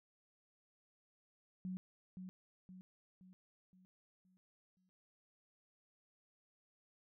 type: tone with echo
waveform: sine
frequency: 185 Hz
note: F#3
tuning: in tune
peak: -40 dBFS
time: 1.65-1.77 s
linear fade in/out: 0 ms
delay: 520 ms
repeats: 6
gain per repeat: -6 dB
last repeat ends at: 4.89 s
effects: none